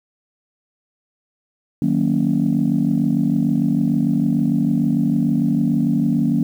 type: chord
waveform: sine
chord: D# minor seventh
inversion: none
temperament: just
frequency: 155.56 / 186.68 / 233.3 / 280 Hz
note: D#3 / F#3 / A#3 / C#4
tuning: 0 / +16 / +2 / +18 cents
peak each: -21 / -21 / -18 / -20 dBFS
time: 1.82-6.43 s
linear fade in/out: 2 ms
effects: tanh soft clip ceiling -7 dBFS + 8-bit